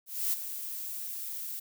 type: noise with ADSR envelope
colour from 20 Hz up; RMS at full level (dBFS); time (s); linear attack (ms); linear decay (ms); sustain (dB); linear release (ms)
violet; -28; 0.06-1.6; 270; 15; -10; 11
effects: none